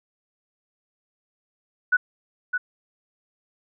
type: tone with echo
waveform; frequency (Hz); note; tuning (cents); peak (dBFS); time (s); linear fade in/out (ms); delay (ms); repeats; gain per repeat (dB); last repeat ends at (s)
sine; 1480; F#6; 0; -15; 1.92-1.97; 10; 610; 1; -6; 2.58
effects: none